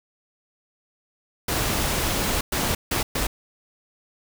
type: noise bursts at uneven times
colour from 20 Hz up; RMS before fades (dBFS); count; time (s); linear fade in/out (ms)
pink; -24; 4; 1.48-2.41 / 2.52-2.75 / 2.91-3.03 / 3.15-3.27; 5
effects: none